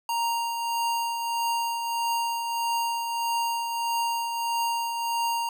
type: tone with tremolo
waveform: square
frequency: 932.3 Hz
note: A#5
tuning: in tune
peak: -24 dBFS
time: 0.09-5.49 s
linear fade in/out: 2 ms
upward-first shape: triangle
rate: 1.6 Hz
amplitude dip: 45%
effects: none